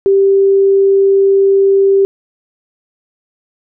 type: tone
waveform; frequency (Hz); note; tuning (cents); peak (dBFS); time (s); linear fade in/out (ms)
sine; 392; G4; 0; -6; 0.06-2.05; 0
effects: none